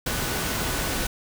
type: tone in noise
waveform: sine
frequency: 1488 Hz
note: F#6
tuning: 9 cents sharp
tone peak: -38 dBFS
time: 0.06-1.07 s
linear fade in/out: 5 ms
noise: pink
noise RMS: -27 dBFS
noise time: 0.06-1.07 s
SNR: -14 dB
effects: none